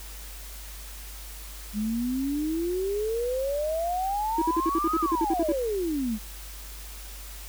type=exponential two-way sweep; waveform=sine; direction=up then down; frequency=204.1 to 1299 to 204.1 Hz; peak=-25 dBFS; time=1.73-6.19 s; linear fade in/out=50 ms; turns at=4.98 s
type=tone bursts; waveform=triangle; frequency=329.6 Hz; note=E4; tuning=in tune; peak=-20 dBFS; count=13; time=4.38-5.523 s; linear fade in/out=5 ms; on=39 ms; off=53 ms
effects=added 50 Hz sine -40 dBFS peak until 7.48 s + white hiss -44 dBFS RMS until 7.48 s